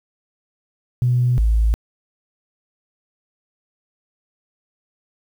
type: tone pair in turn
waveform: sine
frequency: 123.47 / 55 Hz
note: B2 / A1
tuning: 0 / 0 cents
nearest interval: octave + major second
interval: 1400 cents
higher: first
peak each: -13 / -12 dBFS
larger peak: second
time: 1.02-1.38 / 1.38-1.74 s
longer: neither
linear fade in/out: 0 ms
effects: tanh soft clip ceiling -8 dBFS + 8-bit